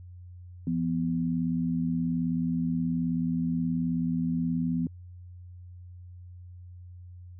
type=tone pair together; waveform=sine; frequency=170 / 248.8 Hz; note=F3 / B3; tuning=-46 / +13 cents; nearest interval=perfect fifth; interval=659 cents; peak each=-28 dBFS; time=0.67-4.87 s; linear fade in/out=2 ms; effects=added 89 Hz sine -43 dBFS peak until 7.39 s